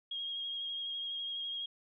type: tone with vibrato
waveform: sine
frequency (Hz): 3262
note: G#7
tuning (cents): -32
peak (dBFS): -36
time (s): 0.11-1.66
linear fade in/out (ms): 5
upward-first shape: triangle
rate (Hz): 12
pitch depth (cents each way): 25
effects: none